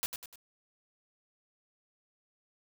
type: noise with echo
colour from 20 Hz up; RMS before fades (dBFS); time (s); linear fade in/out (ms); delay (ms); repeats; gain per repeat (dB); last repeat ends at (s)
white; -32; 0.03-0.06; 0; 99; 3; -7; 0.357
effects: none

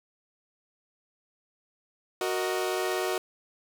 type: chord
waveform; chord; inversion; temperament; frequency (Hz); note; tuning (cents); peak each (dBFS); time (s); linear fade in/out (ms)
sawtooth; D# minor; first; equal; 370 / 466.2 / 622.3; F#4 / A#4 / D#5; 0 / 0 / 0; -25 / -30 / -30; 2.21-3.18; 2
effects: none

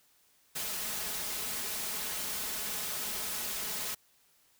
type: noise with comb filter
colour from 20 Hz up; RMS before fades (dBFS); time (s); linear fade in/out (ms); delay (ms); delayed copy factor
white; -36; 0.55-3.95; 10; 4.7; +0.5
effects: white hiss -67 dBFS RMS until 4.59 s

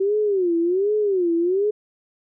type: tone with vibrato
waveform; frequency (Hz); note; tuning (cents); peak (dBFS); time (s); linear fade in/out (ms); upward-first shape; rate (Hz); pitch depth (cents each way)
sine; 377.4; F#4; +34; -17; 0-1.71; 10; sine; 1.3; 210
effects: none

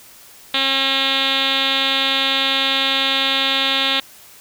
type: tone with low-pass filter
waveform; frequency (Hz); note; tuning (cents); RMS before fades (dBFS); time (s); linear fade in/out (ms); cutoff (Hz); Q
5% pulse; 270; C#4; -45; -18; 0.54-4; 2; 3700; 6.5
effects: white hiss -44 dBFS RMS until 4.4 s

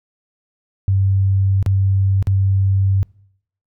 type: tone with dropouts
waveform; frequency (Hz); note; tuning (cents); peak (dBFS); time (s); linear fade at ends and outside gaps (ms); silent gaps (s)
sine; 97; G2; -18; -12; 0.88-3.03; 0; 1.627-1.662 / 2.226-2.271
effects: noise-tail reverb RT60 0.7 s tail -25 dB re dry

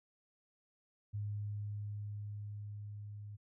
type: tone with level ramp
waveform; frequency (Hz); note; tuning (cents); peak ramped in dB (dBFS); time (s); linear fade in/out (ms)
sine; 103.6; G#2; -4; -36 to -45; 1.13-3.37; 20
effects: none

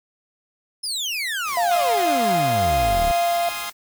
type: exponential sweep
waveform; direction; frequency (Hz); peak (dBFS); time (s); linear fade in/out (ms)
30% pulse; down; 5274 to 30.87; -21; 0.83-3.12; 10
type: noise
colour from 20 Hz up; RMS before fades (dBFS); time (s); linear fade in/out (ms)
white; -36; 1.44-3.73; 50
type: tone with pitch glide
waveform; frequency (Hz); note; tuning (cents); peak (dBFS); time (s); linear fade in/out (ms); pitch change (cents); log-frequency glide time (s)
sine; 698.5 to 689.3; F5 to F5; 0 to -23; -18; 1.57-3.49; 2; -23; 1.79-3.33
type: chord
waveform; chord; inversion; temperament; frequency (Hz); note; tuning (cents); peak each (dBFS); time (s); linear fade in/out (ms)
15% pulse; F minor seventh; none; equal with one note detuned; 691.6 / 830.6 / 1046.5 / 1244.5; F5 / Ab5 / C6 / Eb6; -17 / 0 / 0 / 0; -28 / -29 / -26 / -27; 1.71-3.7; 5
effects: none

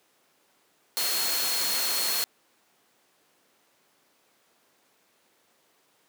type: tone in noise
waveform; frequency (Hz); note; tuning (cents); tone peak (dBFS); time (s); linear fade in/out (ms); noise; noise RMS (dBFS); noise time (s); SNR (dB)
sine; 4293; C8; +44; -30; 0.97-2.24; 0; white; -28; 0.97-2.24; -5
effects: pink hiss -65 dBFS RMS until 6.08 s + high-pass 300 Hz 12 dB/octave

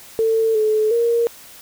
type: tone with pitch steps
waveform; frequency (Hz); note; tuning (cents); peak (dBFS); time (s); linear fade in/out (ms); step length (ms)
sine; 447.4 / 431.3 / 467.8; A4 / A4 / A#4; +29 / -35 / +6; -14; 0.19-1.27; 0; 360
effects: white hiss -42 dBFS RMS until 1.61 s

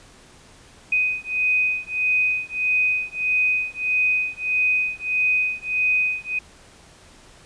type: beating tone pair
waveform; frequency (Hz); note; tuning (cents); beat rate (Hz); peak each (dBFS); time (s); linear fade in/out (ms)
sine; 2500 / 2501.6; D#7 / D#7; +8 / +9; 1.6; -22; 0.92-6.39; 5
effects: pink hiss -49 dBFS RMS until 7.45 s + resampled to 22050 Hz

